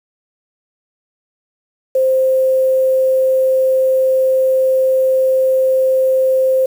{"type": "tone with quantisation", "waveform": "sine", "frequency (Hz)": 523.3, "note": "C5", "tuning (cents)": 0, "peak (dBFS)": -10, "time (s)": [1.95, 6.66], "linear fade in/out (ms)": 5, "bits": 6, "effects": []}